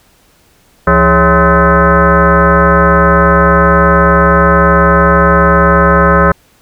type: tone with frequency modulation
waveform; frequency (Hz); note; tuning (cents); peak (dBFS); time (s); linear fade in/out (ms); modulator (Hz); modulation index
sine; 554.4; C#5; 0; -4; 0.87-6.32; 5; 242; 4.1
effects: pink hiss -49 dBFS RMS until 6.61 s